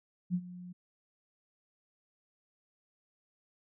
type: tone with ADSR envelope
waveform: sine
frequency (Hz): 178.9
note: F3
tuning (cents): +42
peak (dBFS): -26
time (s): 0.3-0.73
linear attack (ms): 43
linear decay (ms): 60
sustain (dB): -17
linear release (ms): 13
effects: none